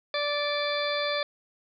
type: harmonic tone with a mistuned harmonic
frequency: 584 Hz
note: D5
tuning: 10 cents flat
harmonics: 1 / 2 / 3 / 4 / 6 / 7 / 8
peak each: -29 / -34 / -35 / -35 / -34 / -38 / -37 dBFS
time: 0.14-1.23 s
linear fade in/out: 2 ms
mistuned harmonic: 7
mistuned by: +34 cents
effects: none